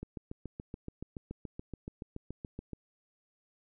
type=click train; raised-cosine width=3 ms; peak=-27 dBFS; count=20; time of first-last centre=0.03-2.733 s; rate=7.03 Hz; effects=none